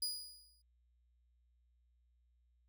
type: tone with exponential decay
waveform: sawtooth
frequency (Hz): 4912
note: D#8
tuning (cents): -23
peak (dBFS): -31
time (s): 0.02-0.62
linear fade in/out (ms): 5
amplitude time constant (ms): 130
effects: added 60 Hz sine -70 dBFS peak until 2.68 s